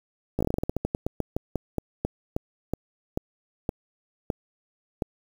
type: slowing click train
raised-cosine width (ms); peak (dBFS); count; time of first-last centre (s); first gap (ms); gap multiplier
2; -12; 25; 0.39-5.022; 16; 1.18
effects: 7-bit